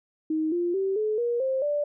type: tone with pitch steps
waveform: sine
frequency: 314 / 348.4 / 386.6 / 428.9 / 475.9 / 528.1 / 585.9 Hz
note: D#4 / F4 / G4 / A4 / A#4 / C5 / D5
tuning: +16 / -4 / -24 / -44 / +36 / +16 / -4 cents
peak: -23 dBFS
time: 0.3-1.84 s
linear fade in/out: 5 ms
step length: 220 ms
effects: none